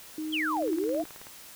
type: tone with pitch glide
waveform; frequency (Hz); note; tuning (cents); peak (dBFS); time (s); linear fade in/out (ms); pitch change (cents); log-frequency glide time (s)
sine; 311.1 to 314; D#4 to D#4; 0 to +16; -31; 0.18-1.04; 2; +16; 0.54-0.65
type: exponential two-way sweep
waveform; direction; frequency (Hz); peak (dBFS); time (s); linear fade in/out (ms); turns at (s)
sine; down then up; 3440 to 311.1 to 719; -27; 0.32-1.03; 20; 0.74
type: click train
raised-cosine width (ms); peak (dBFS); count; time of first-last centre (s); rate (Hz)
0.5; -31; 14; 0.57-1.269; 18.6
effects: white hiss -48 dBFS RMS until 1.55 s